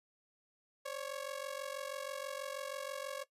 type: ring-modulated tone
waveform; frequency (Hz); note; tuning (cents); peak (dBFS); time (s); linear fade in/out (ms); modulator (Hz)
sawtooth; 554.4; C#5; 0; -33; 0.85-3.24; 10; 23.1
effects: noise-tail reverb RT60 0.1 s tail -17 dB re dry + resampled to 32000 Hz